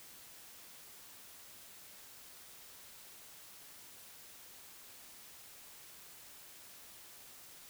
silence, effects white hiss -55 dBFS RMS until 7.69 s

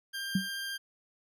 20% pulse tone with vibrato, 1592 Hz, G6, 26 cents sharp, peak -30 dBFS, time 0.13-0.78 s, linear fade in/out 20 ms, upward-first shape triangle, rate 14 Hz, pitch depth 8 cents each way
sine tone with exponential decay, 190.5 Hz, G3, 49 cents flat, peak -21 dBFS, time 0.35-0.49 s, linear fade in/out 5 ms, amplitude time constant 30 ms
effects none

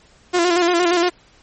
sawtooth tone with vibrato, 349.2 Hz, F4, in tune, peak -10 dBFS, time 0.33-1.1 s, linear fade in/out 20 ms, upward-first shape square, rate 8.6 Hz, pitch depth 46 cents each way, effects pink hiss -52 dBFS RMS until 1.42 s + MP3 32 kbps

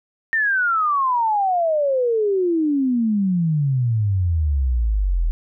sine exponential sweep, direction down, 1840 to 39.24 Hz, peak -16 dBFS, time 0.33-5.31 s, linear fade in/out 0 ms, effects none

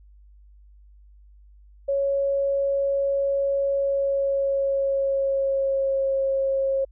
sine tone with pitch glide, 554.4 to 541.1 Hz, C#5 to C#5, 0 to -42 cents, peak -20 dBFS, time 1.88-6.85 s, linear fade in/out 10 ms, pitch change -42 cents, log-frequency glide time 3.76-6.16 s, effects added 50 Hz sine -48 dBFS peak until 6.91 s

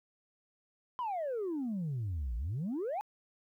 sine exponential two-way sweep, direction down then up, 1036 to 53.9 to 879 Hz, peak -31 dBFS, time 0.99-3.01 s, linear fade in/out 0 ms, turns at 2.36 s, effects tanh soft clip ceiling -31 dBFS + 12-bit

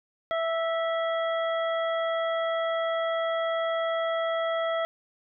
harmonic tone with a mistuned harmonic, 659.3 Hz, E5, in tune, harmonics 1 / 2 / 3 / 5, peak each -26 / -32 / -36 / -40 dBFS, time 0.31-4.85 s, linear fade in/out 0 ms, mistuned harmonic 3, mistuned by -16 cents, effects none

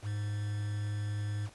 triangle tone with quantisation, 103.7 Hz, G#2, 2 cents flat, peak -30 dBFS, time 0.02-1.5 s, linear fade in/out 50 ms, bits 8, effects pink hiss -58 dBFS RMS until 1.54 s + resampled to 24000 Hz

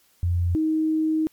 sine tone pair in turn, 87.4 / 314.7 Hz, F2 / D#4, +2 / +20 cents, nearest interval octave + minor seventh, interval 2218 cents, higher second, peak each -19 dBFS, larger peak neither, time 0.23-0.55 / 0.55-1.27 s, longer second, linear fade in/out 0 ms, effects white hiss -61 dBFS RMS until 1.32 s + MP3 96 kbps

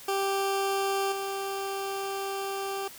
20% pulse tone with level steps, 392 Hz, G4, in tune, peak -21 / -26 dBFS, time 0.08-2.88 s, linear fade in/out 5 ms, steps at 1.12 s, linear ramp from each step 2 ms, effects white hiss -47 dBFS RMS until 2.98 s

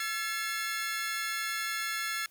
sawtooth tone cluster, 1347 / 1714 / 2157 Hz, E6 / A6 / C#7, +37 / -46 / -48 cents, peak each -33 / -32 / -33 dBFS, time 0-2.26 s, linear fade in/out 2 ms, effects white hiss -63 dBFS RMS until 2.3 s

